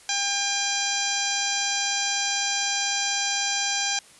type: harmonic tone with a mistuned harmonic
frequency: 802 Hz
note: G5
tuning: 39 cents sharp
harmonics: 1 / 2 / 3 / 4 / 5 / 6 / 7 / 8 / 9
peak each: -32 / -32 / -32 / -32 / -32 / -32 / -32 / -32 / -32 dBFS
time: 0.09-3.99 s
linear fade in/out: 2 ms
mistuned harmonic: 8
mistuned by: -55 cents
effects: white hiss -51 dBFS RMS until 4.19 s + resampled to 24000 Hz